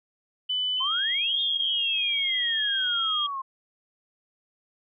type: tone with pitch glide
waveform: sine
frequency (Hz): 3000 to 3253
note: F#7 to G#7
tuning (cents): +23 to -37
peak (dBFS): -24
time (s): 0.49-3.27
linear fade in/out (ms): 10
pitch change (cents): +140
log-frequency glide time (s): 0.76-0.93
type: exponential two-way sweep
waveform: sine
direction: up then down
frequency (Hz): 1003 to 3644 to 1050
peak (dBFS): -29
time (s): 0.8-3.42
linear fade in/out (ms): 10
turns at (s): 1.4
effects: none